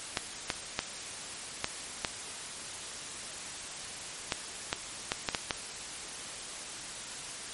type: clicks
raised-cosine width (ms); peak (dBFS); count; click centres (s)
0.2; -10; 11; 0.172 / 0.502 / 0.791 / 1.644 / 2.048 / 4.322 / 4.729 / 5.119 / 5.288 / 5.348 / 5.508
effects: white hiss -41 dBFS RMS until 7.53 s + MP3 48 kbps